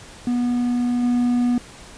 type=tone with level steps; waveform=triangle; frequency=243.6 Hz; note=B3; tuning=24 cents flat; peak=-16 / -14 dBFS; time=0.27-1.58 s; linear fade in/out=2 ms; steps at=1.03 s; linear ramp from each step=5 ms; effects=pink hiss -42 dBFS RMS until 1.97 s + resampled to 22050 Hz